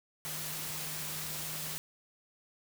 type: tone in noise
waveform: sine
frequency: 154.9 Hz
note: D#3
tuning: 7 cents flat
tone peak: -47 dBFS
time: 0.25-1.78 s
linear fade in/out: 0 ms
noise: white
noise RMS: -39 dBFS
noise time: 0.25-1.78 s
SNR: -11 dB
effects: none